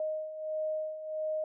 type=beating tone pair; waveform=sine; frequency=621 / 622.5 Hz; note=D#5 / D#5; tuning=-3 / +1 cents; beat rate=1.5 Hz; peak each=-39 / -33 dBFS; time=0-1.44 s; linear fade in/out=2 ms; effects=none